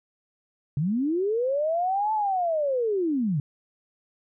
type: linear two-way sweep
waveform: sine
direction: up then down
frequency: 132.1 to 880 to 132.1 Hz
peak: -22 dBFS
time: 0.77-3.4 s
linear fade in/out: 2 ms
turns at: 2.13 s
effects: none